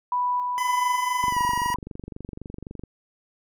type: tone with tremolo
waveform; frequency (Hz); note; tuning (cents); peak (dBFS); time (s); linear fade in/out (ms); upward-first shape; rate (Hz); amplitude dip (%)
sine; 987; B5; -1; -21; 0.12-1.76; 2; square; 1.8; 30
type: tone with pitch glide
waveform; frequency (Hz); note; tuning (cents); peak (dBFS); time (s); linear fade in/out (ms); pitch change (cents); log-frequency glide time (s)
25% pulse; 1011 to 954.8; B5 to A#5; +40 to +41; -23; 0.58-1.74; 0; -99; 1.29-1.39
type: click train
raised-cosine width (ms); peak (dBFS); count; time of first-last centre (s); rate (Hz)
3; -23; 39; 1.24-2.837; 23.8
effects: none